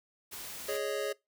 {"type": "noise", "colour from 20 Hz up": "white", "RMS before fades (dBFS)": -43, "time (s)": [0.31, 0.78], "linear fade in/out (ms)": 20}
{"type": "chord", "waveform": "square", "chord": "Ab suspended fourth", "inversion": "none", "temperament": "just", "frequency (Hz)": [415.3, 553.7, 623], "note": ["Ab4", "Db5", "Eb5"], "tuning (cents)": [0, -2, 2], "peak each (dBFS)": [-36, -36, -40], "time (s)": [0.68, 1.13], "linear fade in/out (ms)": 10}
{"effects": ["noise-tail reverb RT60 0.2 s tail -23 dB re dry"]}